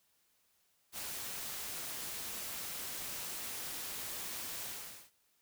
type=noise with ADSR envelope; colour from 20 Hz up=white; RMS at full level=-40 dBFS; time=0.92-5.11 s; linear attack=63 ms; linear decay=6 ms; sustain=-2 dB; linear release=460 ms; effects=white hiss -74 dBFS RMS until 5.41 s